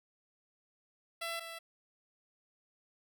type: tone pair in turn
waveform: 10% pulse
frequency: 670 / 665 Hz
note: E5 / E5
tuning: +28 / +15 cents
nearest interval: unison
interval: 13 cents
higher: first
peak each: -28 / -35 dBFS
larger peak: first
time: 1.21-1.4 / 1.4-1.59 s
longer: neither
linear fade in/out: 10 ms
effects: none